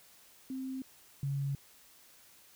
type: tone pair in turn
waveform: sine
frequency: 262.7 / 139.16 Hz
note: C4 / C#3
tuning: +7 / +7 cents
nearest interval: major seventh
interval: 1100 cents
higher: first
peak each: -36 / -31 dBFS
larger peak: second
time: 0.5-0.82 / 1.23-1.55 s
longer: neither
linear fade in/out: 2 ms
effects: white hiss -60 dBFS RMS until 2.55 s